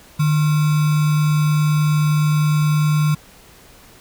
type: tone with sample-and-hold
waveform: sine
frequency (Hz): 151.6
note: D#3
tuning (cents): -45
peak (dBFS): -13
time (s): 0.19-3.15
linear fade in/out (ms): 10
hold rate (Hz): 1225
effects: pink hiss -46 dBFS RMS until 4 s